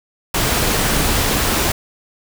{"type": "noise", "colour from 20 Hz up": "pink", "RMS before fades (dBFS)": -17, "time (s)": [0.34, 1.72], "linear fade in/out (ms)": 5, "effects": []}